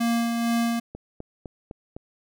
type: tone with tremolo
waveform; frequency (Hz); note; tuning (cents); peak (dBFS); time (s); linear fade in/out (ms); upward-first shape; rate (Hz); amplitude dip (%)
square; 233.1; A#3; 0; -21; 0-0.8; 10; sine; 2.2; 35
type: click train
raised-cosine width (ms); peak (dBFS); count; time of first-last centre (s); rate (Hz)
2; -23; 5; 0.95-1.965; 3.94
effects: none